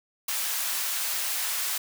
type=high-pass noise; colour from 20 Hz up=white; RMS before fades=-29 dBFS; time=0.28-1.78 s; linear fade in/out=5 ms; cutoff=880 Hz; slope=12 dB/octave; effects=none